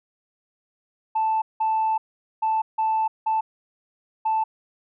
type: tone bursts at uneven times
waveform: sine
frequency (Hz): 880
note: A5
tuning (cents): 0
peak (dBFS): -18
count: 6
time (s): 1.15-1.42 / 1.6-1.98 / 2.42-2.62 / 2.78-3.08 / 3.26-3.41 / 4.25-4.44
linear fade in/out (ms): 10
effects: tanh soft clip ceiling -16 dBFS